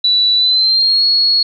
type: tone with pitch glide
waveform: sine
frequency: 3951 to 4334 Hz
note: B7 to C#8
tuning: 0 to -40 cents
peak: -9 dBFS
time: 0.04-1.43 s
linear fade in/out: 5 ms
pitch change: +160 cents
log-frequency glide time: 0.36-1.04 s
effects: none